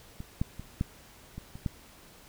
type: clicks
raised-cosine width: 5 ms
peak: -26 / -15 / -28 / -15 / -26 / -30 / -17 dBFS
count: 7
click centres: 0.204 / 0.415 / 0.596 / 0.811 / 1.38 / 1.555 / 1.662 s
effects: pink hiss -54 dBFS RMS until 2.28 s